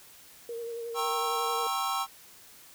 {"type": "tone with vibrato", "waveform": "sine", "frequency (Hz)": 466.2, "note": "A#4", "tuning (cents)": 0, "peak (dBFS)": -34, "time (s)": [0.49, 1.67], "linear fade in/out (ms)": 2, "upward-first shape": "sine", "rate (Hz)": 11, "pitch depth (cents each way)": 27}
{"type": "chord", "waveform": "square", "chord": "G diminished seventh", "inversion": "none", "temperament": "equal with one note detuned", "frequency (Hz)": [784, 932.3, 1086.5, 1318.5], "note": ["G5", "Bb5", "Db6", "Fb6"], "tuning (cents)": [0, 0, -35, 0], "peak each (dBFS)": [-35, -38, -33, -34], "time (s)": [0.94, 2.07], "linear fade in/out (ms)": 50}
{"effects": ["white hiss -53 dBFS RMS until 2.74 s"]}